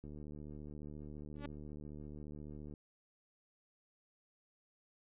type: click train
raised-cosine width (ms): 3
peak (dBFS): -37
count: 202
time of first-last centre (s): 0.04-2.738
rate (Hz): 74.5
type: tone with exponential growth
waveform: sawtooth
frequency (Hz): 287.7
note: D4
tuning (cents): -36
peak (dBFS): -35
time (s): 1.35-1.46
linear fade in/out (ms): 5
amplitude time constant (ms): 23
effects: resampled to 8000 Hz